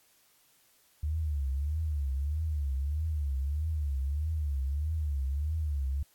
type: tone with vibrato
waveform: sine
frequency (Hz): 73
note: D2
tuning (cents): -10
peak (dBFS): -28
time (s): 1.03-6.03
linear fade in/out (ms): 5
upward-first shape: triangle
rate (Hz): 1.6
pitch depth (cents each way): 180
effects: white hiss -65 dBFS RMS until 6.14 s + AAC 64 kbps